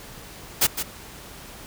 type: noise with echo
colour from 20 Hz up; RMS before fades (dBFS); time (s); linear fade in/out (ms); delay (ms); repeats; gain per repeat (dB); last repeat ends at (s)
white; -18; 0.61-0.67; 10; 160; 1; -9; 0.83
effects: pink hiss -42 dBFS RMS until 1.66 s